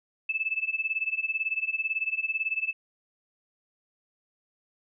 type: tone with tremolo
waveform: sine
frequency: 2622 Hz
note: E7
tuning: 10 cents flat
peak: -23 dBFS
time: 0.29-2.73 s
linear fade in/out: 5 ms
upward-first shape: sine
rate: 18 Hz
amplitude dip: 90%
effects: none